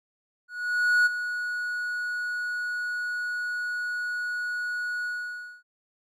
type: tone with ADSR envelope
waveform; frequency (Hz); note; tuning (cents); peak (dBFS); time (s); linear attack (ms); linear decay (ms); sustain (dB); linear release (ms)
triangle; 1460; F#6; -24; -15; 0.48-5.63; 580; 20; -11; 580
effects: none